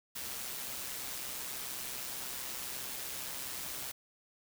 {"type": "noise with amplitude modulation", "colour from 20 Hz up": "white", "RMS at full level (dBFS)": -39, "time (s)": [0.15, 3.92], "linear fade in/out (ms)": 10, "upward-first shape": "sine", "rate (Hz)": 129, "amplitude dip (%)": 40, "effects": []}